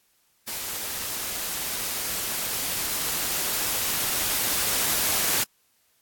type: noise with level ramp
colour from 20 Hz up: white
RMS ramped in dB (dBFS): -32 to -23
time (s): 0.47-5.44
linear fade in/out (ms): 10
effects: white hiss -66 dBFS RMS until 6.01 s + AAC 64 kbps